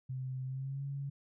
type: tone with pitch glide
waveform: sine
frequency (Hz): 130 to 139.33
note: C3 to C#3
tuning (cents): -11 to +9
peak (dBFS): -36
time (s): 0.09-1.1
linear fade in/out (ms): 10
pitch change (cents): +120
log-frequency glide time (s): 0.45-0.84
effects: none